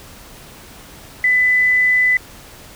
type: tone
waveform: sine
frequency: 2000 Hz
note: B6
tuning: 21 cents sharp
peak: -11 dBFS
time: 1.24-2.17 s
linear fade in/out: 2 ms
effects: pink hiss -40 dBFS RMS until 2.75 s